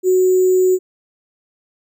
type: tone with sample-and-hold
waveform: sine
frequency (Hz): 370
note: F#4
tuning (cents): 0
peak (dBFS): -10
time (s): 0.03-0.79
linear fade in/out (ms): 50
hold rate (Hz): 7350
effects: none